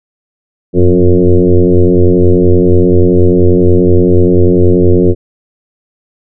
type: tone with frequency modulation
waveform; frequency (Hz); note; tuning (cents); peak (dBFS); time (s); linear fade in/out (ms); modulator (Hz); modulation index
sine; 178.7; F3; +40; -3; 0.73-5.15; 50; 90.4; 3.1
effects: none